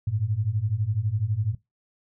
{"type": "beating tone pair", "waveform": "sine", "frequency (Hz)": [99.7, 111.7], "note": ["G2", "A2"], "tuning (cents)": [30, 27], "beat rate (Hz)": 12, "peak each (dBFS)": [-27, -25], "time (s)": [0.07, 1.55], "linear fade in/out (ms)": 5, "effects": ["noise-tail reverb RT60 0.2 s tail -20 dB re dry"]}